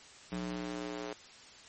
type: tone with high-pass filter sweep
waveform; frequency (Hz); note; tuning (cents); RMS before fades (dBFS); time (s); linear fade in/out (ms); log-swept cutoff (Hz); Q
square; 60.2; B1; -44; -39; 0.32-1.13; 0; 180 to 410; 1.7
effects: white hiss -54 dBFS RMS until 1.68 s + MP3 32 kbps